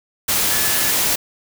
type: tone in noise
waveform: sine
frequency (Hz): 1721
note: A6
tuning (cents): -39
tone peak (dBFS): -28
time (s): 0.51-0.92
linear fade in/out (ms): 10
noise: white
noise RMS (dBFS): -18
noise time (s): 0.28-1.16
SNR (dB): -13
effects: none